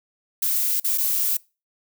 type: noise with dropouts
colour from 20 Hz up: violet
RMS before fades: -22 dBFS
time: 0.42-1.37 s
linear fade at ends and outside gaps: 5 ms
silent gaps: 0.8-0.844 / 0.977-0.981 s
effects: noise-tail reverb RT60 0.3 s tail -24 dB re dry